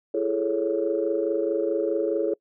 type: chord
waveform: sine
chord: A major seventh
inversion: second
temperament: equal with one note detuned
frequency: 336.4 / 415.3 / 440 / 554.4 Hz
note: E4 / G#4 / A4 / C#5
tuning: +35 / 0 / 0 / 0 cents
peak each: -27 dBFS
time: 0.14-2.34 s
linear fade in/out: 5 ms
effects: noise-tail reverb RT60 0.1 s tail -25 dB re dry + tanh soft clip ceiling -12 dBFS